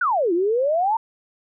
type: exponential two-way sweep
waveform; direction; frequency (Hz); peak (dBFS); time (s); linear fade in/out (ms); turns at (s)
sine; down then up; 1539 to 329.6 to 930; -17; 0.01-0.97; 5; 0.33
effects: none